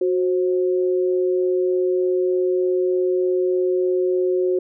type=tone pair together; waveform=sine; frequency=366.7 / 530 Hz; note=F#4 / C5; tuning=-15 / +22 cents; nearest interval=tritone; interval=637 cents; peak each=-17 / -26 dBFS; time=0.01-4.59 s; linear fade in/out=5 ms; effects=none

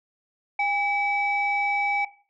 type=tone pair together; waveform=sine; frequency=810 / 2291 Hz; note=G#5 / D7; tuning=-43 / -44 cents; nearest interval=octave + tritone; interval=1799 cents; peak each=-23 dBFS; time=0.59-2.05 s; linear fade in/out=5 ms; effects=noise-tail reverb RT60 0.4 s tail -17 dB re dry + tanh soft clip ceiling -15 dBFS

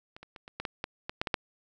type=clicks; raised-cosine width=0.3 ms; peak=-29 / -30 / -29 / -29 / -19 / -16 / -16 / -18 / -12 / -15 / -9 dBFS; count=11; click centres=0.165 / 0.23 / 0.362 / 0.479 / 0.6 / 0.652 / 0.841 / 1.095 / 1.215 / 1.272 / 1.342 s; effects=none

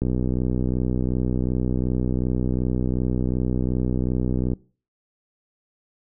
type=click train; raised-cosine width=3 ms; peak=-11 dBFS; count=284; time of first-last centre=0.02-4.534 s; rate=62.7 Hz; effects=noise-tail reverb RT60 0.4 s tail -23 dB re dry

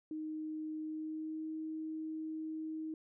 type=tone with pitch glide; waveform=sine; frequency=311.1 to 315.3 Hz; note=D#4 to D#4; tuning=0 to +23 cents; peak=-38 dBFS; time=0.11-2.94 s; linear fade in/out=2 ms; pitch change=+23 cents; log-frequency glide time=0.82-1.49 s; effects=none

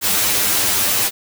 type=noise with comb filter; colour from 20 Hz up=white; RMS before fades=-17 dBFS; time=0.01-1.11 s; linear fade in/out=50 ms; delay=10 ms; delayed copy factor=+0.7; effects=none

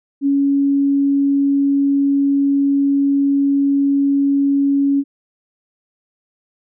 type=tone; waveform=sine; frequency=279.2 Hz; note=C#4; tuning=13 cents sharp; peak=-12 dBFS; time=0.21-5.04 s; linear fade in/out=50 ms; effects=none

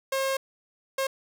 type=tone bursts at uneven times; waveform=sawtooth; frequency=537 Hz; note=C5; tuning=45 cents sharp; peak=-21 dBFS; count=2; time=0.12-0.37 / 0.98-1.07 s; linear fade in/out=5 ms; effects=none

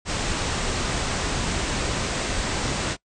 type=low-pass noise; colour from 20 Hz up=pink; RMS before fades=-26 dBFS; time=0.05-2.97 s; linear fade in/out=50 ms; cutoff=8700 Hz; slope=96 dB/octave; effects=noise-tail reverb RT60 0.1 s tail -22 dB re dry

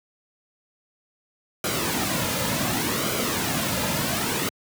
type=noise with flanger; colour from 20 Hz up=pink; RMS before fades=-25 dBFS; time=1.64-4.49 s; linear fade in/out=2 ms; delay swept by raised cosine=1.1 to 2.7 ms; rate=0.68 Hz; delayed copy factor=-0.55; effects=high-pass 100 Hz 12 dB/octave

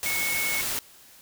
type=tone in noise; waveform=sine; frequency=2200 Hz; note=C#7; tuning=14 cents flat; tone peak=-27 dBFS; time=0.06-0.61 s; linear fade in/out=0 ms; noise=white; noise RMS=-29 dBFS; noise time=0.03-0.79 s; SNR=-1 dB; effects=white hiss -52 dBFS RMS until 1.21 s

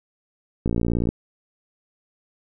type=click train; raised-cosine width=3 ms; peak=-10 dBFS; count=26; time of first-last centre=0.66-1.09 s; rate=58.2 Hz; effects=none

